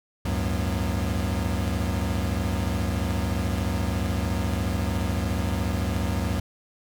square tone cluster, 71.4 / 94.5 / 108.5 / 185.3 / 240.6 Hz, D2 / F#2 / A2 / F#3 / B3, -48 / +37 / -24 / +3 / -45 cents, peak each -29 / -29 / -35 / -32 / -35 dBFS, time 0.25-6.4 s, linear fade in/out 5 ms, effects none

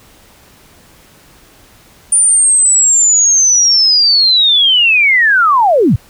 sine linear sweep, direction down, 9360 to 82.41 Hz, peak -6 dBFS, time 2.12-5.96 s, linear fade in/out 5 ms, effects pink hiss -44 dBFS RMS until 6.09 s

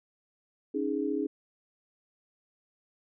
sine chord, C# suspended second, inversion none, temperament just, 277.2 / 311.8 / 415.8 Hz, C#4 / D#4 / G#4, 0 / +4 / +2 cents, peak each -32 dBFS, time 0.74-1.27 s, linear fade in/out 10 ms, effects none

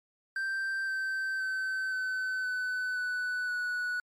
triangle tone with pitch steps, 1568 / 1551.8 / 1535.7 / 1519.8 / 1504.1 / 1488.6 / 1473.2 Hz, G6 / G6 / G6 / F#6 / F#6 / F#6 / F#6, 0 / -18 / -36 / +46 / +28 / +10 / -8 cents, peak -28 dBFS, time 0.36-4 s, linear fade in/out 2 ms, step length 520 ms, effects MP3 64 kbps

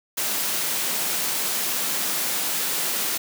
white high-pass noise, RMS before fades -25 dBFS, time 0.17-3.18 s, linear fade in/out 10 ms, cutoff 150 Hz, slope 24 dB/octave, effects none

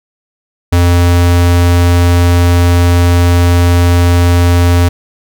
square tone, 87.31 Hz, F2, in tune, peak -6 dBFS, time 0.72-4.89 s, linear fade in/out 10 ms, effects none

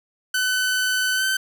sawtooth tone with pitch glide, 1509 to 1537.2 Hz, F#6 to G6, +34 to -34 cents, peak -16 dBFS, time 0.34-1.37 s, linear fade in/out 5 ms, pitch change +32 cents, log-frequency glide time 1.14-1.24 s, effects none

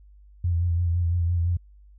sine tone with vibrato, 86.1 Hz, F2, 24 cents flat, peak -20 dBFS, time 0.44-1.57 s, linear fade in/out 5 ms, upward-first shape sine, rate 5.9 Hz, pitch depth 44 cents each way, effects added 50 Hz sine -48 dBFS peak until 1.98 s

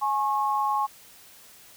sine tone pair together, 839 / 1088.7 Hz, G#5 / C#6, +17 / -32 cents, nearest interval perfect fourth, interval 451 cents, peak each -25 dBFS, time 0.01-0.87 s, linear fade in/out 20 ms, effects white hiss -51 dBFS RMS until 1.76 s

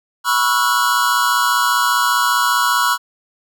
square tone cluster, 980 / 1105 / 1335 / 1450 Hz, B5 / C#6 / E6 / F#6, -14 / -6 / +22 / -35 cents, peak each -20 dBFS, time 0.24-2.98 s, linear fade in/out 50 ms, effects none

